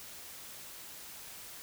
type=silence; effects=white hiss -48 dBFS RMS until 1.62 s